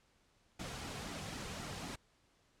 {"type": "noise with flanger", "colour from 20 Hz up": "pink", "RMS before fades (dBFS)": -44, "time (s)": [0.59, 1.96], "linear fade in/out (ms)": 10, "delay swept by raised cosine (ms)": [1.8, 3.4], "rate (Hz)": 3.9, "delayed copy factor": -0.5, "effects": ["pink hiss -72 dBFS RMS until 2.6 s", "low-pass 8000 Hz 12 dB/octave"]}